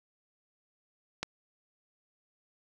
click, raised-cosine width 0.2 ms, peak -15 dBFS, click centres 1.23 s, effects none

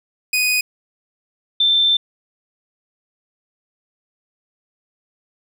sawtooth / sine tone pair in turn, 2489 / 3557 Hz, D#7 / A7, 0 / +18 cents, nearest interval tritone, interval 618 cents, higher second, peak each -12 dBFS, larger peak neither, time 0.33-0.61 / 1.6-1.97 s, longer second, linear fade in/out 5 ms, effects none

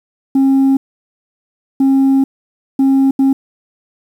sine tone bursts at uneven times, 270 Hz, C#4, 45 cents flat, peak -5 dBFS, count 4, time 0.35-0.77 / 1.8-2.24 / 2.79-3.11 / 3.19-3.33 s, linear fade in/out 5 ms, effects tanh soft clip ceiling -7 dBFS + 7-bit

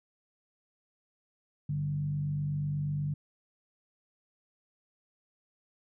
sine tone with frequency modulation, 146.83 Hz, D3, in tune, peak -29 dBFS, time 1.69-3.14 s, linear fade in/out 5 ms, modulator 48.2 Hz, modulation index 0.46, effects none

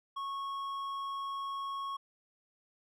sine tone with hard clipping, 1100 Hz, C#6, 14 cents flat, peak -37 dBFS, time 0.16-1.97 s, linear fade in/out 10 ms, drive 6 dB, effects none

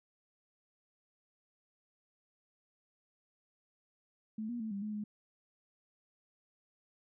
sine tone with pitch steps, 217.5 / 239.7 / 220 / 199.1 / 212.5 / 209.7 Hz, A3 / A#3 / A3 / G3 / G#3 / G#3, -20 / +48 / 0 / +27 / +40 / +17 cents, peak -36 dBFS, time 4.38-5.04 s, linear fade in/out 5 ms, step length 110 ms, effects none

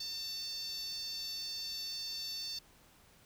10% pulse tone with high-pass filter, 898 Hz, A5, 35 cents sharp, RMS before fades -41 dBFS, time 0-2.59 s, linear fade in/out 5 ms, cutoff 4400 Hz, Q 4.7, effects pink hiss -63 dBFS RMS until 3.25 s

